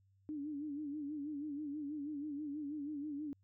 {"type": "tone with vibrato", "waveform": "sine", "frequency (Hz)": 293.7, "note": "D4", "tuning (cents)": 0, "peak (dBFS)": -39, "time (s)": [0.29, 3.33], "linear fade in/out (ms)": 0, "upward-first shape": "sine", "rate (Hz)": 6.2, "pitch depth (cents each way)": 85, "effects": ["added 97 Hz sine -68 dBFS peak until 3.43 s"]}